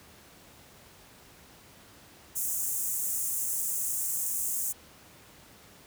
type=high-pass noise; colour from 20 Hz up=pink; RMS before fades=-31 dBFS; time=2.35-4.73 s; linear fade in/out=20 ms; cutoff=6800 Hz; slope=48 dB/octave; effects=pink hiss -54 dBFS RMS until 5.86 s + high-pass 60 Hz 12 dB/octave